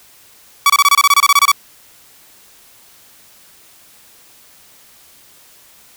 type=tone bursts; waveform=sawtooth; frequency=1138 Hz; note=C#6; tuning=45 cents sharp; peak=-3 dBFS; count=14; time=0.66-1.517 s; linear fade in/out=2 ms; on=38 ms; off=25 ms; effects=white hiss -46 dBFS RMS until 5.96 s